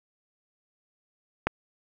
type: click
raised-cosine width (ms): 0.5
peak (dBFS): -8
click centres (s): 1.47
effects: none